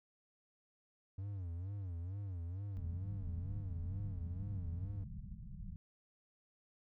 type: tone with vibrato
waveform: triangle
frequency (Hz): 92.5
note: F#2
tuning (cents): 0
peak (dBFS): -38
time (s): 1.18-5.04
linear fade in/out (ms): 5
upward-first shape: sine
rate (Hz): 2.2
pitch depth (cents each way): 170
type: low-pass noise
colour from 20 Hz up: pink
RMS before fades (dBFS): -47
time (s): 2.77-5.76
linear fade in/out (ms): 0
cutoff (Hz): 210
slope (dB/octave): 96
effects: none